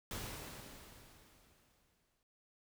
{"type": "noise with exponential decay", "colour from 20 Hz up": "pink", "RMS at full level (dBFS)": -42, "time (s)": [0.11, 2.23], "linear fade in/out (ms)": 1, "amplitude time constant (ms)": 460, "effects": []}